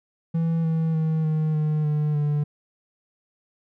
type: tone with pitch steps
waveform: triangle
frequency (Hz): 164.8 / 161.78 / 158.82 / 155.91 / 153.05 / 150.25 / 147.5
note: E3 / E3 / D#3 / D#3 / D#3 / D3 / D3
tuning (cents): 0 / -32 / +36 / +4 / -28 / +40 / +8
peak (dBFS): -18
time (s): 0.34-2.44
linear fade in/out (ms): 10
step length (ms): 300
effects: none